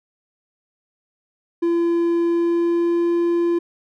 triangle tone with pitch glide, 340 to 342.8 Hz, F4 to F4, -46 to -32 cents, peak -14 dBFS, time 1.62-3.59 s, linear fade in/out 10 ms, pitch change +14 cents, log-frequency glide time 2.27-3.11 s, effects none

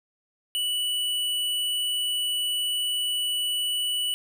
square tone, 2957 Hz, F#7, 2 cents flat, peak -25 dBFS, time 0.55-4.14 s, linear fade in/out 0 ms, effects none

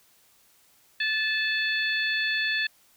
harmonic tone, 871 Hz, A5, 18 cents flat, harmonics 2 / 3 / 4 / 5, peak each -26 / -30 / -32 / -34 dBFS, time 1-2.67 s, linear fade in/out 5 ms, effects white hiss -61 dBFS RMS until 2.96 s

